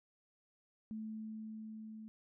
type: tone with level ramp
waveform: sine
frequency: 218.3 Hz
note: A3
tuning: 13 cents flat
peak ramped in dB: -40 to -47 dBFS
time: 0.91-2.08 s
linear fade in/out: 0 ms
effects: none